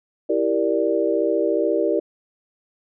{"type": "chord", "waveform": "sine", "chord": "E half-diminished seventh", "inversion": "none", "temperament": "equal", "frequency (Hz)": [329.6, 392, 466.2, 587.3], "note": ["E4", "G4", "Bb4", "D5"], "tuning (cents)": [0, 0, 0, 0], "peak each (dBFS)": -23, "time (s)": [0.29, 2], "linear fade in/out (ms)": 10, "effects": []}